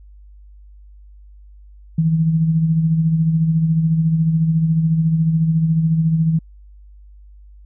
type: tone with tremolo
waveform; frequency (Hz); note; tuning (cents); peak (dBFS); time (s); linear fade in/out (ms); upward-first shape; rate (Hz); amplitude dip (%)
sine; 161.3; E3; -37; -11; 1.98-6.39; 5; sine; 14; 45
effects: added 50 Hz sine -40 dBFS peak until 7.65 s